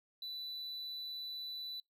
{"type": "tone", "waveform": "triangle", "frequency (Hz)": 3978, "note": "B7", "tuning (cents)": 12, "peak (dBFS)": -40, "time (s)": [0.22, 1.8], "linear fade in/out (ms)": 2, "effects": ["noise-tail reverb RT60 0.2 s tail -26 dB re dry"]}